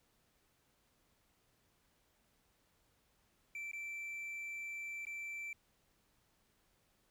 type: tone with dropouts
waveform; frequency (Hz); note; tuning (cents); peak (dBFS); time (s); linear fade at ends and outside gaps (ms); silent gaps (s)
triangle; 2336; D7; -10; -40; 3.55-5.53; 2; 3.715-3.732 / 5.052-5.068
effects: pink hiss -75 dBFS RMS until 7.1 s